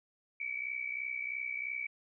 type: tone pair together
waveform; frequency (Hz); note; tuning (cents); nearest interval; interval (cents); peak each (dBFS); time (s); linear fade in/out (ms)
sine; 2256 / 2319; C#7 / D7; +30 / -22; unison; 48; -38 / -38; 0.4-1.87; 5
effects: none